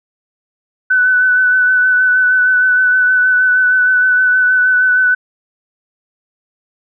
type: tone with vibrato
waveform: sine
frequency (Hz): 1500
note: F#6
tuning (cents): +23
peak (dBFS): -8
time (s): 0.9-5.15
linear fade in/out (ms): 10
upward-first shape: sine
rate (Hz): 6.4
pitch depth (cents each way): 22
effects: none